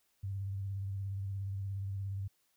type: tone with vibrato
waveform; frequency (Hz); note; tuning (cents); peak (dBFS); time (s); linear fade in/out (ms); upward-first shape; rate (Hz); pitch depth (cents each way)
sine; 98; G2; 0; -35; 0.23-2.28; 10; sine; 17; 37
effects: white hiss -75 dBFS RMS until 2.56 s